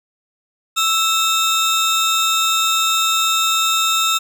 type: tone pair together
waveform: 30% pulse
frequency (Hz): 1318.5 / 3691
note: E6 / A#7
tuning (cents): 0 / -18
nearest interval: octave + tritone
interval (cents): 1782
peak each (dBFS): -15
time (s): 0.76-4.19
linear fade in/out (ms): 20
effects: none